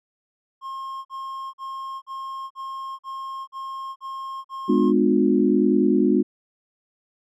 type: tone bursts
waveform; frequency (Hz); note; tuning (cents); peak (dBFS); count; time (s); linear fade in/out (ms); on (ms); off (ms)
triangle; 1071; C6; +40; -28; 9; 0.61-4.93; 50; 440; 45
type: chord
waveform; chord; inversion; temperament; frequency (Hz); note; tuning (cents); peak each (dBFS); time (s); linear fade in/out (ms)
sine; G# diminished seventh; none; just; 207.7 / 249.2 / 299 / 358.8; G#3 / B3 / D4 / F4; 0 / +16 / +31 / +47; -21 / -21 / -21 / -21; 4.68-6.23; 20
effects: none